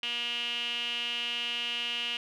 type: tone with band-pass filter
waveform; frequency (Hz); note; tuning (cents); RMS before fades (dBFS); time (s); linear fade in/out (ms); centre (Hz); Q
sawtooth; 238.7; A#3; +41; -33; 0.03-2.17; 2; 2900; 9.4
effects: none